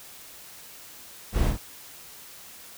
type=noise with echo; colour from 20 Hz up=brown; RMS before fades=-23 dBFS; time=1.32-1.53 s; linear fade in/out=50 ms; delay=52 ms; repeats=1; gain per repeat=-5 dB; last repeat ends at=1.582 s; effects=white hiss -46 dBFS RMS until 2.77 s